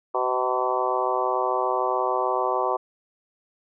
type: harmonic tone with a mistuned harmonic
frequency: 126.8 Hz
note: B2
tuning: 46 cents sharp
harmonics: 3 / 4 / 5 / 6 / 7 / 8 / 9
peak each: -29 / -29 / -29 / -29 / -29 / -29 / -29 dBFS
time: 0.14-2.77 s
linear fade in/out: 10 ms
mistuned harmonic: 7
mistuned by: +21 cents
effects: none